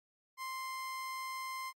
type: tone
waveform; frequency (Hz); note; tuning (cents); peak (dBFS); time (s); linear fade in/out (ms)
30% pulse; 1046.5; C6; 0; -36; 0.37-1.73; 50
effects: MP3 64 kbps